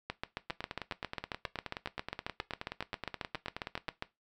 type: two click trains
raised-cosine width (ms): 0.3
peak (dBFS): -21 / -19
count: 33 / 30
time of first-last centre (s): 0.5-3.883 / 0.1-4.024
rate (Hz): 9.46 / 7.39
effects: noise-tail reverb RT60 0.2 s tail -17 dB re dry